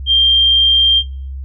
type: tone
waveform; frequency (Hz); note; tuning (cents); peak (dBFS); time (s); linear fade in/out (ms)
sine; 3181; G7; +25; -8; 0.06-1.03; 50
effects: noise-tail reverb RT60 0.4 s tail -19 dB re dry + added 67 Hz sine -23 dBFS peak until 1.44 s